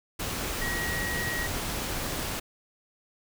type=tone in noise; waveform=sine; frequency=1902 Hz; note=A#6; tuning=34 cents sharp; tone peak=-31 dBFS; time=0.61-1.47 s; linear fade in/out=10 ms; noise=pink; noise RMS=-32 dBFS; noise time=0.19-2.4 s; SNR=-2 dB; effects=none